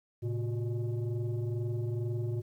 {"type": "tone with frequency modulation", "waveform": "sine", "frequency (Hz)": 112.4, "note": "A2", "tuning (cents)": 37, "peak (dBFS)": -29, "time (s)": [0.22, 2.42], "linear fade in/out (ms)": 20, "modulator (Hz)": 247, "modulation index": 0.81, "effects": ["tanh soft clip ceiling -26 dBFS", "11-bit"]}